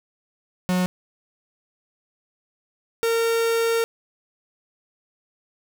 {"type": "tone pair in turn", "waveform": "45% pulse", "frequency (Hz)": [182.1, 458.9], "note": ["F#3", "A#4"], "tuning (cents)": [-27, -27], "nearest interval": "octave + major third", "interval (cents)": 1600, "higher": "second", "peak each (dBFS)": -19, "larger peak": "neither", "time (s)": [[0.69, 0.86], [3.03, 3.84]], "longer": "second", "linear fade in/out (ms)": 0, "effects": []}